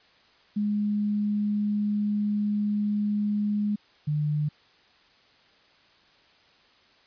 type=tone pair in turn; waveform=sine; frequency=207.7 / 149.54 Hz; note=G#3 / D3; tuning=0 / +32 cents; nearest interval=tritone; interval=568 cents; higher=first; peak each=-23 dBFS; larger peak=neither; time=0.56-3.76 / 4.07-4.49 s; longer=first; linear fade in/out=10 ms; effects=white hiss -59 dBFS RMS until 7.06 s + resampled to 11025 Hz